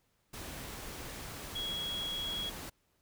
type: tone in noise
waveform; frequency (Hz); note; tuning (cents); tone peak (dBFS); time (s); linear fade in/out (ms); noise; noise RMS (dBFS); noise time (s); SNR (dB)
sine; 3322; G#7; 0; -35; 1.55-2.5; 10; pink; -44; 0.33-2.7; +6
effects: pink hiss -75 dBFS RMS until 3.01 s